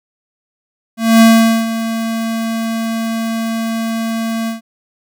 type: tone with ADSR envelope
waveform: square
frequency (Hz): 226.2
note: A3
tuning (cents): +48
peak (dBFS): -4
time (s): 0.97-4.61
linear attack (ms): 240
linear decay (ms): 450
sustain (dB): -13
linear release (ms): 130
effects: none